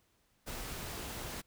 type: noise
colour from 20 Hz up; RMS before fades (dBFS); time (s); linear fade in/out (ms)
pink; -42; 0.46-1.42; 20
effects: pink hiss -73 dBFS RMS until 1.46 s